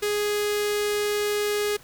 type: tone with notch filter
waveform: sawtooth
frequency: 415.3 Hz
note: G#4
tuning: in tune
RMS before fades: -25 dBFS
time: 0.02-1.77 s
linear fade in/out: 10 ms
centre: 920 Hz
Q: 1.2
effects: pink hiss -50 dBFS RMS until 1.83 s